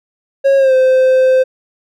triangle tone with pitch glide, 547 to 518.7 Hz, C#5 to C5, -23 to -15 cents, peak -5 dBFS, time 0.44-1.44 s, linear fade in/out 20 ms, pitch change -92 cents, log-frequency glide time 0.57-0.74 s, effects none

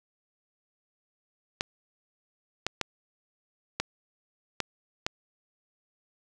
clicks, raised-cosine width 0.2 ms, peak -10 dBFS, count 6, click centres 1.609 / 2.666 / 2.813 / 3.8 / 4.603 / 5.065 s, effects none

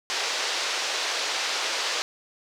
white band-pass noise, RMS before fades -28 dBFS, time 0.1-2.02 s, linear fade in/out 0 ms, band 410 to 5700 Hz, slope 24 dB/octave, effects none

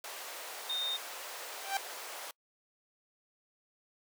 pink high-pass noise, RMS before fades -44 dBFS, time 0.04-2.31 s, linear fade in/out 2 ms, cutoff 500 Hz, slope 24 dB/octave
sine tone, 3667 Hz, A#7, 29 cents flat, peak -32 dBFS, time 0.69-0.97 s, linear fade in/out 10 ms
sawtooth tone with exponential growth, 784 Hz, G5, in tune, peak -24 dBFS, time 1.53-1.77 s, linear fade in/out 2 ms, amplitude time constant 51 ms
effects noise-tail reverb RT60 0.1 s tail -26 dB re dry

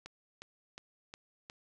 click train, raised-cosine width 0.2 ms, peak -28 dBFS, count 5, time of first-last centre 0.06-1.499 s, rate 2.78 Hz, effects none

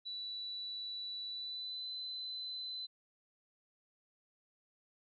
sine tone with pitch glide, 3951 to 4029 Hz, B7 to B7, 0 to +34 cents, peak -40 dBFS, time 0.05-2.87 s, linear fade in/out 20 ms, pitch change +34 cents, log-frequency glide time 1.27-1.91 s, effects none

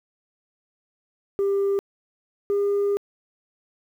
sine tone pair in turn, 396.7 / 403.9 Hz, G4 / G#4, +21 / -48 cents, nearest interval unison, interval 31 cents, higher second, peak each -17 dBFS, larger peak neither, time 1.39-1.79 / 2.5-2.97 s, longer second, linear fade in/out 0 ms, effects tanh soft clip ceiling -18 dBFS + 9-bit

